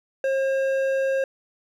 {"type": "tone with hard clipping", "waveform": "triangle", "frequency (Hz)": 537, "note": "C5", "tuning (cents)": 45, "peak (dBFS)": -22, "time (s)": [0.24, 1.24], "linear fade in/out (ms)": 2, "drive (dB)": 12, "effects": []}